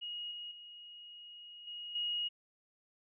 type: tone with level steps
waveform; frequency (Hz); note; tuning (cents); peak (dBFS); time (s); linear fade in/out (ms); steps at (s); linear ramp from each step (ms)
sine; 2883; F#7; -46; -39 / -42 / -49 / -42 / -33; 0.01-2.29; 20; 0.31 / 0.51 / 1.67 / 1.95; 5
effects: none